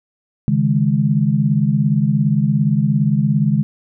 sine chord, C# suspended second, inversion none, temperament just, 138.59 / 155.92 / 207.9 Hz, C#3 / D#3 / G#3, 0 / +4 / +2 cents, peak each -17 dBFS, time 0.48-3.63 s, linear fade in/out 0 ms, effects none

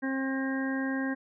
harmonic tone, 267.1 Hz, C4, 36 cents sharp, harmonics 1 / 2 / 3 / 4 / 6 / 7, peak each -29 / -39 / -43 / -44 / -37 / -40 dBFS, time 0.02-1.15 s, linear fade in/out 20 ms, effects none

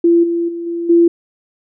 sine tone with level steps, 340 Hz, F4, 46 cents flat, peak -7 / -14 / -21 / -18 / -6 dBFS, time 0.04-1.08 s, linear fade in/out 5 ms, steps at 0.23 / 0.48 / 0.66 / 0.89 s, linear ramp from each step 10 ms, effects none

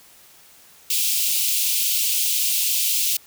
white high-pass noise, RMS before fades -21 dBFS, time 0.9-3.17 s, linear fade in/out 5 ms, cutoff 2500 Hz, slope 48 dB/octave, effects white hiss -50 dBFS RMS until 3.26 s

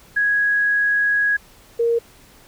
sine tone pair in turn, 1661.2 / 466.2 Hz, G#6 / A#4, 0 / 0 cents, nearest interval octave + minor seventh, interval 2200 cents, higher first, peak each -15 dBFS, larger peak neither, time 0.16-1.37 / 1.79-1.99 s, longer first, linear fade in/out 10 ms, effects pink hiss -49 dBFS RMS until 2.47 s

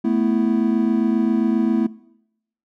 triangle chord, A suspended second, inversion none, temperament just, 220 / 247.5 / 330 Hz, A3 / B3 / E4, 0 / +4 / +2 cents, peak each -18 / -19 / -20 dBFS, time 0.04-1.87 s, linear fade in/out 10 ms, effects noise-tail reverb RT60 0.8 s tail -21 dB re dry

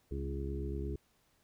harmonic tone with a mistuned harmonic, 68.7 Hz, C#2, 15 cents flat, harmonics 1 / 2 / 3 / 4 / 5 / 6, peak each -37 / -43 / -47 / -48 / -44 / -44 dBFS, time 0.11-0.96 s, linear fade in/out 5 ms, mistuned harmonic 3, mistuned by +25 cents, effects pink hiss -72 dBFS RMS until 1.43 s

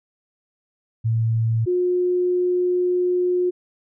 sine tone pair in turn, 113.2 / 359.4 Hz, A2 / F4, +50 / +50 cents, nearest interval octave + minor sixth, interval 2000 cents, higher second, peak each -17 dBFS, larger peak neither, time 1.04-1.66 / 1.66-3.51 s, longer second, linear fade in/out 20 ms, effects none

